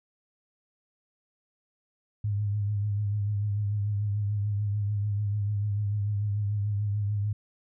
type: tone with vibrato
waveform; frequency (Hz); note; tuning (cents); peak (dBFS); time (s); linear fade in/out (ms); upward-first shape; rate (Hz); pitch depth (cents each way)
sine; 103; G#2; -14; -25; 2.24-7.33; 5; triangle; 6.8; 53
effects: none